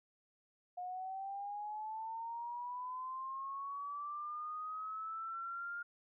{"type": "linear sweep", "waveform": "sine", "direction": "up", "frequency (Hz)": [715, 1413], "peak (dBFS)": -40, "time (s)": [0.77, 5.83], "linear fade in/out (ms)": 10, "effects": []}